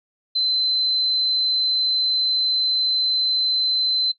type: tone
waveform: sine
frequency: 4063 Hz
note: B7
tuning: 48 cents sharp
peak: -18 dBFS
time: 0.35-4.12 s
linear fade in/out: 10 ms
effects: noise-tail reverb RT60 0.1 s tail -17 dB re dry